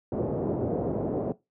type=low-pass noise; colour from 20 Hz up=white; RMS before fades=-28 dBFS; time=0.12-1.32 s; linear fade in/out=2 ms; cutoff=540 Hz; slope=24 dB/octave; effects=noise-tail reverb RT60 0.2 s tail -18 dB re dry + high-pass 100 Hz 12 dB/octave